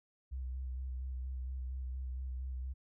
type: tone with vibrato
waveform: sine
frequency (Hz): 64.2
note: C2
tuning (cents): -32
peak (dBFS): -37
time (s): 0.31-2.74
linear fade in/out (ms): 20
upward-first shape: square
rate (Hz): 4.3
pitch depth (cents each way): 24
effects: none